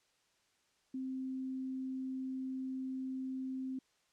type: tone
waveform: sine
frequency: 261.6 Hz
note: C4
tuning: in tune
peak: -37 dBFS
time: 0.94-3.79 s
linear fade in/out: 5 ms
effects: white hiss -74 dBFS RMS until 4.12 s + low-pass 7000 Hz 12 dB/octave